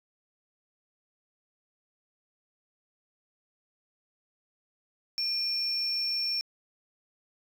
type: tone pair together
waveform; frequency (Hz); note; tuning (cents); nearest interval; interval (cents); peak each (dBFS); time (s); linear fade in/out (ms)
sine; 2420 / 5433; D#7 / F8; -49 / -49; octave + major second; 1400; -38 / -26; 5.18-6.41; 0
effects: tanh soft clip ceiling -24 dBFS